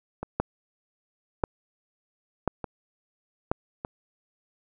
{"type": "two click trains", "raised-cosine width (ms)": 1, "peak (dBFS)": [-18, -9], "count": [4, 4], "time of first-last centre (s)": [[0.23, 3.849], [0.4, 3.515]], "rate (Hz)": [0.829, 0.963], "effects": []}